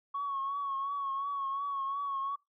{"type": "tone with vibrato", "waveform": "sine", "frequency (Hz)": 1108.7, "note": "C#6", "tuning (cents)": 0, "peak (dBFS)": -31, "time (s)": [0.14, 2.36], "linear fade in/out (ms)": 10, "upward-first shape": "triangle", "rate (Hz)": 2.8, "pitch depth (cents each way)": 50, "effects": ["noise-tail reverb RT60 0.2 s tail -22 dB re dry", "tanh soft clip ceiling -27 dBFS"]}